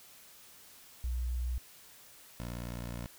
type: tone pair in turn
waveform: sine / 15% pulse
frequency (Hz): 61.1 / 59.33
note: B1 / A#1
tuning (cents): -18 / +31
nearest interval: minor second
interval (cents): 51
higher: first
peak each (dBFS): -31 / -32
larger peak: first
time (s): 1.04-1.58 / 2.4-3.06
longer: second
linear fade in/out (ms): 0
effects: white hiss -56 dBFS RMS until 3.18 s